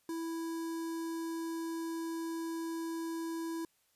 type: tone with notch filter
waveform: square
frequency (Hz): 329.6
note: E4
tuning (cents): 0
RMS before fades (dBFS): -38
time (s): 0.09-3.65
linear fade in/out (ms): 2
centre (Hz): 2600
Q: 0.84
effects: white hiss -73 dBFS RMS until 3.95 s + resampled to 32000 Hz

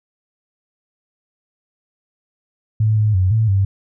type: tone with pitch steps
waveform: sine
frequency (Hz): 108.6 / 106.9 / 92.7 / 111 / 97.6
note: A2 / A2 / F#2 / A2 / G2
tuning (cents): -22 / -49 / +4 / +16 / -7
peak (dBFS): -12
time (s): 2.8-3.65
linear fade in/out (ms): 5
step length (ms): 170
effects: none

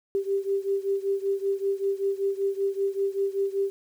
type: beating tone pair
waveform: sine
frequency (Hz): 392 / 397.2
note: G4 / G4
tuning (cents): 0 / +23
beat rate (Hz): 5.2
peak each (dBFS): -26 / -28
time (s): 0.15-3.7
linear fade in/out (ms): 0
effects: 9-bit

